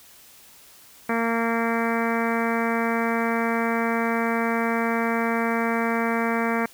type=harmonic tone; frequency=230 Hz; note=A#3; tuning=23 cents flat; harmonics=1 / 2 / 3 / 4 / 5 / 6 / 7 / 8 / 9 / 10; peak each=-25 / -28 / -30 / -31 / -32 / -33 / -33 / -34 / -35 / -35 dBFS; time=1.09-6.66 s; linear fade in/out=5 ms; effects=white hiss -50 dBFS RMS until 6.73 s